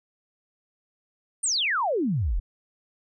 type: exponential sweep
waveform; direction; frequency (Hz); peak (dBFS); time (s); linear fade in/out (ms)
sine; down; 9290 to 35.15; -22; 1.43-2.4; 10
effects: none